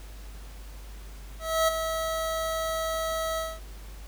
25% pulse tone with ADSR envelope, 647 Hz, E5, 32 cents flat, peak -16 dBFS, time 1.39-3.6 s, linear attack 290 ms, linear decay 13 ms, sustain -8 dB, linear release 220 ms, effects added 50 Hz sine -40 dBFS peak until 4.07 s + pink hiss -51 dBFS RMS until 4.07 s

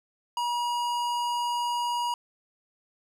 sine tone with tanh clipping, 959 Hz, A#5, 49 cents sharp, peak -28 dBFS, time 0.37-2.14 s, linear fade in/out 2 ms, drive 18 dB, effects none

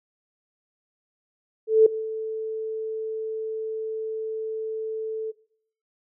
sine tone with ADSR envelope, 440 Hz, A4, in tune, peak -9 dBFS, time 1.67-5.32 s, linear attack 190 ms, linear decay 5 ms, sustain -18 dB, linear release 20 ms, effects noise-tail reverb RT60 0.6 s tail -20 dB re dry

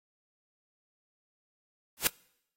white noise with exponential growth, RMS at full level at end -20 dBFS, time 1.97-2.07 s, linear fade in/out 0 ms, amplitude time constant 20 ms, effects noise-tail reverb RT60 0.8 s tail -26 dB re dry + AAC 48 kbps

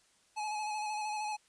square tone with vibrato, 849 Hz, G#5, 38 cents sharp, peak -35 dBFS, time 0.36-1.37 s, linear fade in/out 20 ms, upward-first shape square, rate 13 Hz, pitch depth 23 cents each way, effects white hiss -68 dBFS RMS until 1.48 s + resampled to 22050 Hz

